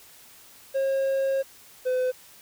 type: tone pair in turn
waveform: triangle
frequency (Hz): 540 / 508.3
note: C#5 / B4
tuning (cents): -45 / +50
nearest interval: minor second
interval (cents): 105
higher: first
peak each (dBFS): -20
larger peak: neither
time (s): 0.74-1.43 / 1.85-2.12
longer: first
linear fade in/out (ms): 20
effects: white hiss -51 dBFS RMS until 2.41 s